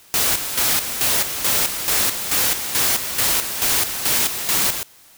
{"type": "noise with tremolo", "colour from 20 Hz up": "white", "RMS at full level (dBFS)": -18, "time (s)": [0.14, 4.83], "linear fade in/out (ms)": 0, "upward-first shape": "square", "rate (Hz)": 2.3, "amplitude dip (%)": 60, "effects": ["white hiss -49 dBFS RMS until 5.17 s"]}